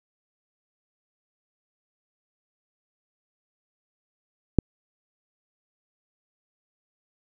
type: click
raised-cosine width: 3 ms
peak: -3 dBFS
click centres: 4.587 s
effects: none